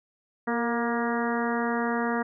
harmonic tone with a mistuned harmonic, 236.1 Hz, A#3, 22 cents sharp, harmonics 1 / 2 / 3 / 4 / 5 / 6 / 7 / 8, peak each -28 / -31 / -33 / -34 / -35 / -36 / -36 / -37 dBFS, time 0.47-2.23 s, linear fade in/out 10 ms, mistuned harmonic 2, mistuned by -29 cents, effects none

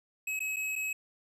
square tone with dropouts, 2562 Hz, E7, 50 cents flat, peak -32 dBFS, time 0.27-0.93 s, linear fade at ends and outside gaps 5 ms, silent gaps 0.393-0.403 / 0.562-0.566 / 0.756-0.76 s, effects resampled to 32000 Hz

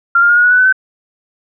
sine tone with pitch steps, 1386 / 1405.3 / 1425 / 1444.9 / 1465 / 1485.5 / 1506.2 / 1527.2 Hz, F6 / F6 / F6 / F#6 / F#6 / F#6 / F#6 / G6, -14 / +10 / +34 / -42 / -18 / +6 / +30 / -46 cents, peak -6 dBFS, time 0.15-0.726 s, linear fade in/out 5 ms, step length 72 ms, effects none

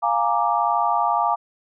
sine chord, Bb dominant seventh, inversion second, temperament equal, 698.5 / 830.6 / 932.3 / 1174.7 Hz, F5 / Ab5 / Bb5 / D6, 0 / 0 / 0 / 0 cents, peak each -23 dBFS, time 0.02-1.36 s, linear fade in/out 20 ms, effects none

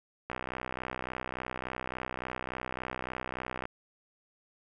click train, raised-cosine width 0.5 ms, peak -20 dBFS, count 214, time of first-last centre 0.3-3.654 s, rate 63.5 Hz, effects none

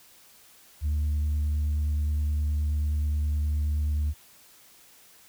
sine tone with vibrato, 74.7 Hz, D2, 30 cents sharp, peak -21 dBFS, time 0.81-4.14 s, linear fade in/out 50 ms, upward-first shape sine, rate 9.5 Hz, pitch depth 12 cents each way, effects tanh soft clip ceiling -22 dBFS + white hiss -55 dBFS RMS until 5.28 s

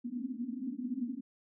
white band-pass noise, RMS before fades -38 dBFS, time 0.04-1.21 s, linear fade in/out 10 ms, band 230 to 270 Hz, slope 96 dB/octave, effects none

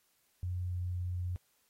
sine tone with pitch glide, 90.2 to 89.53 Hz, F#2 to F2, -44 to +44 cents, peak -33 dBFS, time 0.43-1.36 s, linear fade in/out 0 ms, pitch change -12 cents, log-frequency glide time 0.62-0.78 s, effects white hiss -73 dBFS RMS until 1.69 s + AAC 48 kbps

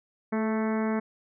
harmonic tone with a mistuned harmonic, 220 Hz, A3, in tune, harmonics 1 / 2 / 3 / 4 / 5 / 6 / 7 / 8 / 9 / 10, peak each -26 / -32 / -36 / -38 / -40 / -42 / -43 / -44 / -45 / -46 dBFS, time 0.32-1 s, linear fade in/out 10 ms, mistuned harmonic 2, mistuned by -24 cents, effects none

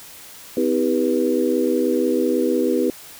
sine tone cluster, 255.2 / 321.4 / 397.5 / 487.6 Hz, C4 / E4 / G4 / B4, -43 / -44 / +24 / -22 cents, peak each -22 dBFS, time 0.57-2.9 s, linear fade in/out 2 ms, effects white hiss -41 dBFS RMS until 3.19 s

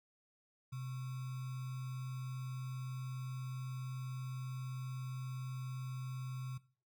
sine tone with sample-and-hold, 128.8 Hz, C3, 27 cents flat, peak -40 dBFS, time 0.72-6.58 s, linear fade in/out 10 ms, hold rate 1225 Hz, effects noise-tail reverb RT60 0.4 s tail -19 dB re dry

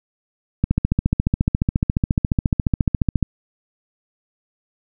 click train, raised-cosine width 5 ms, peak -4 dBFS, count 38, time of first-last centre 0.64-3.227 s, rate 14.3 Hz, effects none

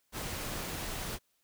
pink noise, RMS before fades -38 dBFS, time 0.12-1.19 s, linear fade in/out 50 ms, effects white hiss -75 dBFS RMS until 1.43 s

